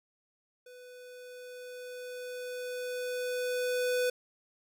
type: tone with level ramp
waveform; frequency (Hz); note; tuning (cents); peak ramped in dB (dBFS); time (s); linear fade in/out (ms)
square; 497.8; B4; +14; -50 to -27; 0.66-4.1; 5
effects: none